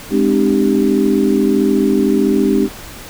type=chord; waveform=sine; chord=Ab major seventh; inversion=none; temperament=equal with one note detuned; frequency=207.7 / 261.6 / 303.1 / 392 Hz; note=Ab3 / C4 / Eb4 / G4; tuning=0 / 0 / -45 / 0 cents; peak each=-16 dBFS; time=0.1-2.69 s; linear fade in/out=50 ms; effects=pink hiss -33 dBFS RMS until 3.09 s